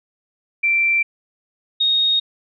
sine tone pair in turn, 2349 / 3729 Hz, D7 / A#7, 0 / 0 cents, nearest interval minor sixth, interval 800 cents, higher second, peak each -14 dBFS, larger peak neither, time 0.63-1.03 / 1.8-2.2 s, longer neither, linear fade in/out 10 ms, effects none

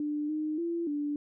sine tone with pitch steps, 297.1 / 307.3 / 338.8 / 292.3 Hz, D4 / D#4 / E4 / D4, +20 / -21 / +48 / -8 cents, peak -29 dBFS, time 0-1.16 s, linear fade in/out 2 ms, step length 290 ms, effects none

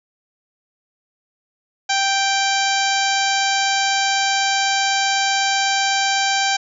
harmonic tone with a mistuned harmonic, 784 Hz, G5, in tune, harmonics 1 / 2 / 3 / 4 / 5 / 6 / 7 / 8 / 9, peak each -20 / -23 / -25 / -26 / -27 / -28 / -28 / -29 / -30 dBFS, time 1.89-6.57 s, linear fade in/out 10 ms, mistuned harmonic 7, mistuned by +15 cents, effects none

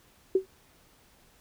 sine tone with exponential decay, 380 Hz, F#4, 46 cents sharp, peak -16 dBFS, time 0.35-0.46 s, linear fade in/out 5 ms, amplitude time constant 22 ms, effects pink hiss -61 dBFS RMS until 1.4 s

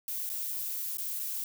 violet noise with dropouts, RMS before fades -35 dBFS, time 0.08-1.44 s, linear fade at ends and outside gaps 1 ms, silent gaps 0.293-0.299 / 0.971-0.983 / 1.194-1.198 s, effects none

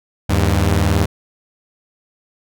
sawtooth tone pair together, 79.29 / 100 Hz, D#2 / G2, +33 / +35 cents, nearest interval major third, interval 402 cents, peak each -12 dBFS, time 0.29-1.06 s, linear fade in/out 10 ms, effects none

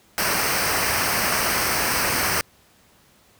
pink noise with comb filter, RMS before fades -22 dBFS, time 0.18-2.41 s, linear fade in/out 0 ms, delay 0.28 ms, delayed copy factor -0.65, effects pink hiss -56 dBFS RMS until 3.39 s + high-pass 60 Hz 12 dB/octave

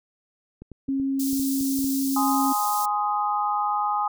clicks, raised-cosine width 3 ms, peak -27 dBFS, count 9, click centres 0.62 / 0.717 / 0.887 / 0.999 / 1.331 / 1.396 / 1.61 / 1.79 / 1.844 s
sine tone, 271.2 Hz, C#4, 38 cents flat, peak -22 dBFS, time 0.88-2.53 s, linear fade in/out 10 ms
white high-pass noise, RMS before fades -32 dBFS, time 1.19-2.86 s, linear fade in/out 10 ms, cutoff 4700 Hz, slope 24 dB/octave
sine chord, Ab major, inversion none, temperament just, 830.6 / 1038.3 / 1245.9 Hz, Ab5 / C6 / Eb6, 0 / -14 / +2 cents, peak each -24 / -30 / -26 dBFS, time 2.16-4.08 s, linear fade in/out 5 ms
effects none

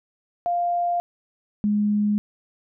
sine tone pair in turn, 698.5 / 208.1 Hz, F5 / G#3, 0 / +4 cents, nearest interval octave + major sixth, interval 2096 cents, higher first, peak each -20 / -18 dBFS, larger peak second, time 0.46-1 / 1.64-2.18 s, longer neither, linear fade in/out 0 ms, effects none

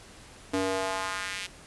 square tone with high-pass filter sweep, 94.9 Hz, F#2, 44 cents sharp, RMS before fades -31 dBFS, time 0.53-1.47 s, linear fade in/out 10 ms, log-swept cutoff 300 to 2700 Hz, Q 1.6, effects pink hiss -50 dBFS RMS until 1.66 s + resampled to 24000 Hz

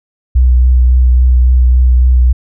sine tone with vibrato, 62.4 Hz, B1, 19 cents sharp, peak -4 dBFS, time 0.35-2.33 s, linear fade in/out 10 ms, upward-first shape triangle, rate 3.6 Hz, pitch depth 23 cents each way, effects none

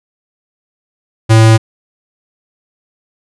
square tone, 111.6 Hz, A2, 25 cents sharp, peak -4 dBFS, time 1.29-1.58 s, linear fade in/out 20 ms, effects resampled to 24000 Hz

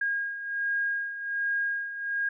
sine beating tone pair, 1627 / 1628.3 Hz, G#6 / G#6, -36 / -35 cents, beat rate 1.3 Hz, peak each -34 / -28 dBFS, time 0.01-2.29 s, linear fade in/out 5 ms, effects none

